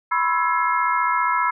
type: tone cluster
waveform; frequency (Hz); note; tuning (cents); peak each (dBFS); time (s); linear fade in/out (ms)
sine; 989 / 1064 / 1321 / 1682 / 2138; B5 / C6 / E6 / G#6 / C7; +2 / +29 / +3 / +22 / +37; -21 / -27 / -22 / -28 / -28; 0.11-1.51; 10
effects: none